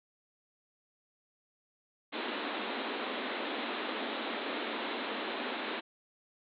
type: band-pass noise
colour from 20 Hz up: pink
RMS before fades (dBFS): -37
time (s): 2.12-5.81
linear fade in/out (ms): 20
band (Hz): 220 to 4000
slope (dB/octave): 96
effects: none